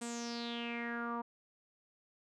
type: tone with low-pass filter sweep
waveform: sawtooth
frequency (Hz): 235.8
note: A#3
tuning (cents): +20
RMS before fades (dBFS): -40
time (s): 0.01-1.22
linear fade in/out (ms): 10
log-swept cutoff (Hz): 8600 to 1000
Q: 6.5
effects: none